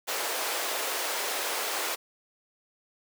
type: high-pass noise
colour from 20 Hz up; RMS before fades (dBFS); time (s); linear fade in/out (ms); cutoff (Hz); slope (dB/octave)
pink; -31; 0.07-1.96; 20; 440; 24
effects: none